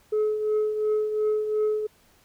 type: tone with tremolo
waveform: sine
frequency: 427.5 Hz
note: A4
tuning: 50 cents flat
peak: -17 dBFS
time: 0.12-1.87 s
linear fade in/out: 10 ms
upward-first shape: triangle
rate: 2.8 Hz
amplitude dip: 65%
effects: tanh soft clip ceiling -19 dBFS + pink hiss -60 dBFS RMS until 2.24 s